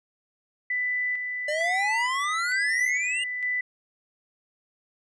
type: tone with tremolo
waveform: sine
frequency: 1990 Hz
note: B6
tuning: 13 cents sharp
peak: -24 dBFS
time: 0.7-3.61 s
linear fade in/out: 5 ms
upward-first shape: square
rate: 1.1 Hz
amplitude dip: 40%
type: exponential sweep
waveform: square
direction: up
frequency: 587.3 to 2882 Hz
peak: -27 dBFS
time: 1.48-3.24 s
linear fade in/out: 5 ms
effects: resampled to 22050 Hz